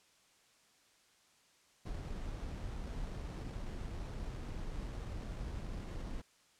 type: noise with sample-and-hold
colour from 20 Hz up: brown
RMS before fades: -42 dBFS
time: 1.85-6.22 s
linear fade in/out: 10 ms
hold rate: 4900 Hz
effects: white hiss -68 dBFS RMS until 6.59 s + low-pass 8000 Hz 12 dB/octave